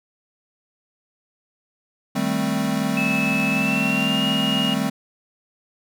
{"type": "chord", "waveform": "square", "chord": "A half-diminished seventh", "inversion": "second", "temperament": "equal", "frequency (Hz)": [155.56, 196, 220, 261.6], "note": ["Eb3", "G3", "A3", "C4"], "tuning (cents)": [0, 0, 0, 0], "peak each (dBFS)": [-30, -26, -26, -26], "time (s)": [2.15, 4.9], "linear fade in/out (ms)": 10}
{"type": "tone with pitch glide", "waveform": "sine", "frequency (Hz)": [2605, 2857], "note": ["E7", "F7"], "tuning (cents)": [-21, 39], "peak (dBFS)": -22, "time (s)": [2.97, 4.74], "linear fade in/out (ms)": 2, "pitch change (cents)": 160, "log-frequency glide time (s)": [3.52, 4.25]}
{"effects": []}